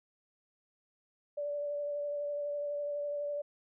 sine tone with vibrato, 581 Hz, D5, 19 cents flat, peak -33 dBFS, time 1.37-3.42 s, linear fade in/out 10 ms, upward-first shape sine, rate 12 Hz, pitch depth 15 cents each way, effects none

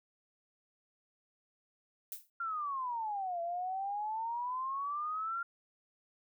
violet noise with exponential decay, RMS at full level -38 dBFS, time 2.12-2.3 s, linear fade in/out 1 ms, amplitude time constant 37 ms
sine exponential two-way sweep, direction down then up, 1396.9 to 674 to 1396.9 Hz, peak -34 dBFS, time 2.4-5.43 s, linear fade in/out 5 ms, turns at 3.41 s
effects none

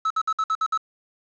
triangle tone bursts, 1300 Hz, E6, 24 cents flat, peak -18 dBFS, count 7, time 0.05-0.776 s, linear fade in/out 5 ms, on 54 ms, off 58 ms, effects resampled to 16000 Hz + 8-bit

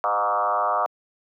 sine tone with frequency modulation, 932.3 Hz, A#5, in tune, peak -19 dBFS, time 0.04-0.86 s, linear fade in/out 0 ms, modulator 107 Hz, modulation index 3.3, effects high-pass 400 Hz 12 dB/octave

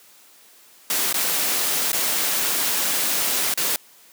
white noise with dropouts, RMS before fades -22 dBFS, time 0.9-3.76 s, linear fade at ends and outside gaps 1 ms, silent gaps 1.127-1.142 / 1.918-1.93 / 3.539-3.575 s, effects white hiss -51 dBFS RMS until 4.12 s + high-pass 200 Hz 12 dB/octave

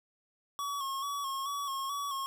square tone with vibrato, 1108.7 Hz, C#6, in tune, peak -34 dBFS, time 0.59-2.26 s, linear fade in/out 0 ms, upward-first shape square, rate 2.3 Hz, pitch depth 40 cents each way, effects none

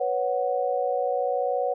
sine chord, B suspended second, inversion none, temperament equal, 493.9 / 554.4 / 740 Hz, B4 / C#5 / F#5, 0 / 0 / 0 cents, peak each -27 dBFS, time 0-1.74 s, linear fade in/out 10 ms, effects none

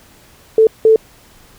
sine tone bursts at uneven times, 442 Hz, A4, 8 cents sharp, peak -5 dBFS, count 2, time 0.58-0.67 / 0.85-0.96 s, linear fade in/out 2 ms, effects pink hiss -46 dBFS RMS until 1.58 s

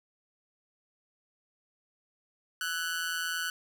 sawtooth tone with amplitude modulation, 1488 Hz, F#6, 9 cents sharp, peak -24 dBFS, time 2.61-3.5 s, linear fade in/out 2 ms, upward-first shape sine, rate 169 Hz, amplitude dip 75%, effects none

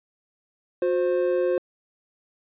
triangle tone pair together, 361.1 / 523.3 Hz, F#4 / C5, -42 / 0 cents, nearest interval tritone, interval 642 cents, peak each -21 dBFS, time 0.82-1.58 s, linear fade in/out 2 ms, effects resampled to 8000 Hz

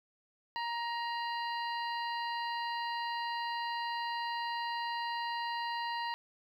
harmonic tone with a mistuned harmonic, 940 Hz, A#5, 14 cents sharp, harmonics 1 / 2 / 3 / 4 / 5, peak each -35 / -41 / -45 / -47 / -49 dBFS, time 0.56-6.14 s, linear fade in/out 0 ms, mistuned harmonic 4, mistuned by +140 cents, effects 11-bit

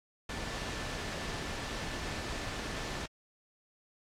sine tone in noise, 1760 Hz, A6, in tune, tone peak -49 dBFS, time 0.29-3.06 s, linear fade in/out 5 ms, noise pink, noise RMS -38 dBFS, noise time 0.29-3.06 s, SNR -14 dB, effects low-pass 6000 Hz 12 dB/octave + AAC 64 kbps

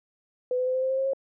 sine tone with pitch steps, 501 / 506.5 / 512.1 / 517.8 / 523.5 / 529.3 / 535.1 / 541 Hz, B4 / B4 / C5 / C5 / C5 / C5 / C5 / C#5, +25 / +44 / -37 / -18 / +1 / +20 / +39 / -42 cents, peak -23 dBFS, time 0.51-1.134 s, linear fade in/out 2 ms, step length 78 ms, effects none

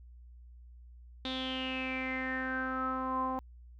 sawtooth tone with low-pass filter sweep, 260 Hz, C4, 11 cents flat, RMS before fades -35 dBFS, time 1.25-3.39 s, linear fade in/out 0 ms, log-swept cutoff 3700 to 920 Hz, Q 9.6, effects added 60 Hz sine -50 dBFS peak until 3.79 s

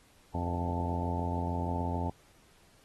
harmonic tone with a mistuned harmonic, 86.6 Hz, F2, 14 cents flat, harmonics 1 / 2 / 3 / 4 / 5 / 6 / 7 / 8 / 9 / 10, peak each -33 / -38 / -38 / -45 / -45 / -48 / -45 / -44 / -45 / -38 dBFS, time 0.34-2.1 s, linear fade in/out 5 ms, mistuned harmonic 10, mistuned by +26 cents, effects pink hiss -63 dBFS RMS until 2.84 s + AAC 32 kbps

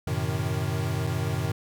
square chord, F# diminished seventh, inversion none, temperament equal with one note detuned, 92.5 / 110 / 128.05 / 155.56 Hz, F#2 / A2 / C3 / Eb3, 0 / 0 / -37 / 0 cents, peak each -32 dBFS, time 0.07-1.52 s, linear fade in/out 5 ms, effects none

